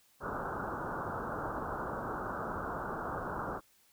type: low-pass noise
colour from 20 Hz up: white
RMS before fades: -38 dBFS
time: 0.2-3.61 s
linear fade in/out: 50 ms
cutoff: 1500 Hz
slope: 96 dB/octave
effects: white hiss -67 dBFS RMS until 3.92 s

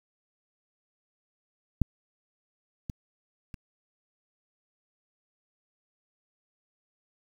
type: clicks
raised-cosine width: 5 ms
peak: -10 / -22 / -29 dBFS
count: 3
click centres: 1.817 / 2.898 / 3.542 s
effects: 8-bit

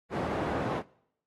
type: band-pass noise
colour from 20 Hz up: white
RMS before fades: -32 dBFS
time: 0.1-0.83 s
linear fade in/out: 50 ms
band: 100 to 700 Hz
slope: 12 dB/octave
effects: noise-tail reverb RT60 0.7 s tail -22 dB re dry + AAC 32 kbps

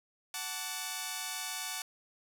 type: chord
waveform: 5% pulse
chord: D major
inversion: first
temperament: equal with one note detuned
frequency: 740 / 880 / 1153.8 Hz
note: F#5 / A5 / D6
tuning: 0 / 0 / -31 cents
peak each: -29 dBFS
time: 0.34-1.82 s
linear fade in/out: 2 ms
effects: none

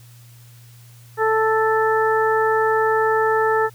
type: harmonic tone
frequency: 440 Hz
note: A4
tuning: in tune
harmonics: 1 / 2 / 3 / 4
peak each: -18 / -21 / -23 / -24 dBFS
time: 1.17-3.7 s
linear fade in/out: 50 ms
effects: added 119 Hz sine -43 dBFS peak until 3.74 s + white hiss -52 dBFS RMS until 3.74 s

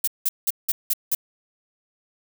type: noise bursts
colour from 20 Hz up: violet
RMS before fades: -21 dBFS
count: 6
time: 0.04-1.15 s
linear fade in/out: 5 ms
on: 35 ms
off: 180 ms
effects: none

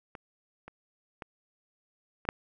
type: clicks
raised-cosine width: 0.5 ms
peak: -27 / -29 / -24 / -29 / -9 dBFS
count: 5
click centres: 0.152 / 0.68 / 1.222 / 2.252 / 2.289 s
effects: none

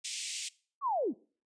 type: band-pass noise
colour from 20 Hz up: white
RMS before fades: -39 dBFS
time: 0.04-0.49 s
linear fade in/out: 10 ms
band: 2200 to 8800 Hz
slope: 48 dB/octave
type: linear sweep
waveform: sine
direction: down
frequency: 1174.7 to 178.3 Hz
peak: -28 dBFS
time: 0.81-1.14 s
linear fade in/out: 50 ms
effects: noise-tail reverb RT60 0.4 s tail -21 dB re dry + resampled to 22050 Hz

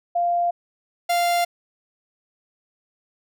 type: tone pair in turn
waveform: sine / 45% pulse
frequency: 696 / 696 Hz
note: F5 / F5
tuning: -6 / -6 cents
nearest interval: unison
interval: 0 cents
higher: neither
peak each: -18 dBFS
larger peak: neither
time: 0.15-0.51 / 1.09-1.45 s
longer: neither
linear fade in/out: 10 ms
effects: none

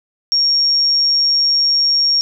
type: tone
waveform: sine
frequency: 5550 Hz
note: F8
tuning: 12 cents flat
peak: -11 dBFS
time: 0.32-2.21 s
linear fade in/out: 0 ms
effects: none

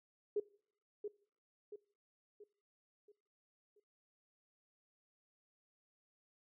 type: tone with echo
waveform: sine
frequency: 415.3 Hz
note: G#4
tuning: in tune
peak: -32 dBFS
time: 0.36-0.4 s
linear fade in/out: 5 ms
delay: 680 ms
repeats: 5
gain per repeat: -7 dB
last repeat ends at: 3.8 s
effects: noise-tail reverb RT60 0.6 s tail -23 dB re dry

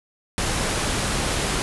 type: low-pass noise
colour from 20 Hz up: pink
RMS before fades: -24 dBFS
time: 0.38-1.62 s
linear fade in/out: 0 ms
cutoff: 11000 Hz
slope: 96 dB/octave
effects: none

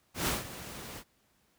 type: noise with ADSR envelope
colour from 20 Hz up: pink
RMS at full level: -28 dBFS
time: 0.14-1.04 s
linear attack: 130 ms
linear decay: 160 ms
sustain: -15 dB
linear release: 58 ms
effects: pink hiss -70 dBFS RMS until 1.58 s + high-pass 60 Hz 12 dB/octave

